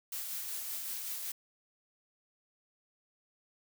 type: noise with tremolo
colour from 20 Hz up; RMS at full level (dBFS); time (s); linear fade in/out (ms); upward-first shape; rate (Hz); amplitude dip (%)
blue; -38; 0.12-1.32; 5; sine; 5.3; 30
effects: none